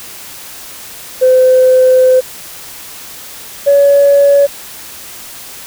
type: tone pair in turn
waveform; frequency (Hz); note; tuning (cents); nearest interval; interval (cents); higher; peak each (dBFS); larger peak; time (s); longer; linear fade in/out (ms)
sine; 513 / 564.7; C5 / C#5; -34 / +32; major second; 166; second; -3; neither; 1.21-2.21 / 3.66-4.47; first; 20
effects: tanh soft clip ceiling 0 dBFS + white hiss -30 dBFS RMS until 5.66 s